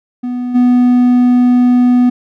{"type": "tone with level steps", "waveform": "triangle", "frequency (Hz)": 246.9, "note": "B3", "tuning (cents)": 0, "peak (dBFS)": [-14, -4], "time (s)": [0.23, 2.1], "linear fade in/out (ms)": 10, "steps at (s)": 0.54, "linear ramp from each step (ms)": 20, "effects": []}